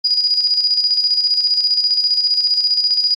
sine tone with tremolo, 4897 Hz, D#8, 28 cents flat, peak -11 dBFS, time 0.04-3.15 s, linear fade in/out 10 ms, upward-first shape square, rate 15 Hz, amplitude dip 50%, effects AAC 48 kbps

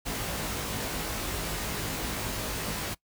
pink noise with comb filter, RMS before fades -33 dBFS, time 0.05-2.95 s, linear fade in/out 20 ms, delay 19 ms, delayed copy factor +0.95, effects noise-tail reverb RT60 0.1 s tail -21 dB re dry

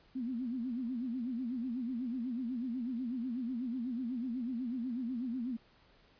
sine tone with vibrato, 245.1 Hz, B3, 13 cents flat, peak -34 dBFS, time 0.15-5.57 s, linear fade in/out 10 ms, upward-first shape sine, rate 8.1 Hz, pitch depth 140 cents each way, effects pink hiss -65 dBFS RMS until 6.19 s + resampled to 11025 Hz

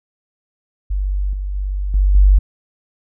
sine tone with level steps, 48.41 Hz, G1, 21 cents flat, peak -16 / -20 / -18 / -10 / -6 dBFS, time 0.9-2.39 s, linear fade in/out 10 ms, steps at 1.33 / 1.55 / 1.94 / 2.15 s, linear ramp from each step 2 ms, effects none

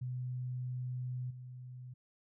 sine tone with level steps, 125.8 Hz, B2, 32 cents sharp, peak -36 / -45 dBFS, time 0.01-1.94 s, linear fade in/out 10 ms, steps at 1.3 s, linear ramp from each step 10 ms, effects none

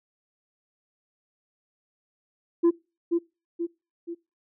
sine tone with echo, 340 Hz, F4, 46 cents flat, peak -13 dBFS, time 2.63-2.71 s, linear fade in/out 20 ms, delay 480 ms, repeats 3, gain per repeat -6 dB, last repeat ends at 4.15 s, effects noise-tail reverb RT60 0.3 s tail -24 dB re dry + tanh soft clip ceiling -15 dBFS

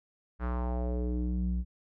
square tone with low-pass filter sweep, 61.2 Hz, B1, 15 cents flat, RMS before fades -31 dBFS, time 0.39-1.65 s, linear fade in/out 50 ms, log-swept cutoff 1500 to 130 Hz, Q 2.5, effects none

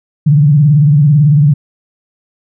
sine tone with vibrato, 146.83 Hz, D3, in tune, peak -4 dBFS, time 0.26-1.54 s, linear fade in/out 10 ms, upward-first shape sine, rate 18 Hz, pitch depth 130 cents each way, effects none

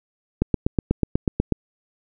click train, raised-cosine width 3 ms, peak -5 dBFS, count 10, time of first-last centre 0.42-1.523 s, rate 8.16 Hz, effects none

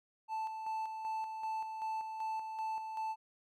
triangle tone with tremolo, 880 Hz, A5, in tune, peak -33 dBFS, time 0.28-3.16 s, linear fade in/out 50 ms, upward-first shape square, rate 2.6 Hz, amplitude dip 45%, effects none

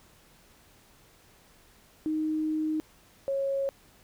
sine tone pair in turn, 311.1 / 548.3 Hz, D#4 / C#5, 0 / -19 cents, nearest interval minor seventh, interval 981 cents, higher second, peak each -26 dBFS, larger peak neither, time 2.06-2.8 / 3.28-3.69 s, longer first, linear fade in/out 0 ms, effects pink hiss -59 dBFS RMS until 4.03 s

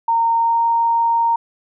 sine tone with pitch glide, 920 to 926.4 Hz, A#5 to A#5, -23 to -11 cents, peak -13 dBFS, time 0.08-1.36 s, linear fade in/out 5 ms, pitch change +12 cents, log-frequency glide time 0.36-0.59 s, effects none

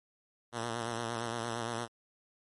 5% pulse tone with vibrato, 116.54 Hz, A#2, in tune, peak -23 dBFS, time 0.52-1.88 s, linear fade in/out 50 ms, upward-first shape sine, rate 8.7 Hz, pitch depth 53 cents each way, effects MP3 48 kbps

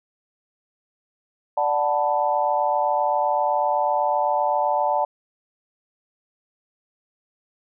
sine chord, B minor seventh, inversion first, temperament equal, 587.3 / 740 / 880 / 987.8 Hz, D5 / F#5 / A5 / B5, 0 / 0 / 0 / 0 cents, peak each -24 / -24 / -22 / -28 dBFS, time 1.57-5.05 s, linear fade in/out 5 ms, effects none

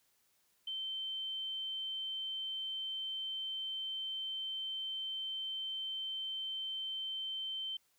sine tone, 3100 Hz, G7, 20 cents flat, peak -37 dBFS, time 0.67-7.77 s, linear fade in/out 5 ms, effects white hiss -74 dBFS RMS until 7.98 s

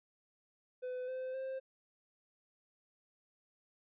triangle tone with pitch steps, 504 / 515.8 / 527.8 Hz, B4 / C5 / C5, +35 / -25 / +15 cents, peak -36 dBFS, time 0.82-1.6 s, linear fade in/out 20 ms, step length 260 ms, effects resampled to 8000 Hz

